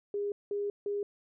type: tone bursts at uneven times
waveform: sine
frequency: 407.5 Hz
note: G#4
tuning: 33 cents flat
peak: -30 dBFS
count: 3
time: 0.14-0.32 / 0.51-0.7 / 0.86-1.03 s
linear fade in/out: 2 ms
effects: none